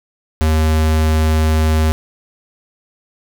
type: tone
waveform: square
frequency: 78.5 Hz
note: D#2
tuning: 16 cents sharp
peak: -12 dBFS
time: 0.41-1.92 s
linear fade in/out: 0 ms
effects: none